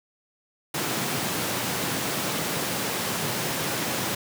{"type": "high-pass noise", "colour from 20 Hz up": "pink", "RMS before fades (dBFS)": -28, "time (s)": [0.74, 4.15], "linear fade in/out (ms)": 5, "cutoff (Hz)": 120, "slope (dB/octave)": 24, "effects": []}